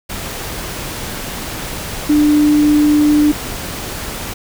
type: tone in noise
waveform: sine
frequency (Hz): 297.7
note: D4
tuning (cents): +24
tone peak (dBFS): -8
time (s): 2.09-3.32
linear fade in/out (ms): 10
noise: pink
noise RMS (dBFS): -25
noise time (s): 0.09-4.34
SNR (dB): +14
effects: none